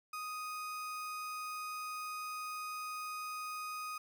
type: tone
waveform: 35% pulse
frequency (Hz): 1246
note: D#6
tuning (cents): +2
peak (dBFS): -38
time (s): 0.13-3.98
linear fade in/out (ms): 5
effects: none